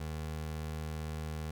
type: tone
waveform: 25% pulse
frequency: 77.78 Hz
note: D#2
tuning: in tune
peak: -33 dBFS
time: 0-1.51 s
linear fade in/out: 5 ms
effects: none